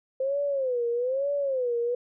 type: tone with vibrato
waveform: sine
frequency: 519 Hz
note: C5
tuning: 14 cents flat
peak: -24 dBFS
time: 0.2-1.95 s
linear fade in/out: 5 ms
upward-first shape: sine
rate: 1.1 Hz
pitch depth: 170 cents each way
effects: none